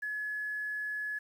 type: tone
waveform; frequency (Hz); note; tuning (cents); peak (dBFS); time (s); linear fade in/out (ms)
sine; 1700; G#6; +40; -33; 0.02-1.19; 10
effects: 10-bit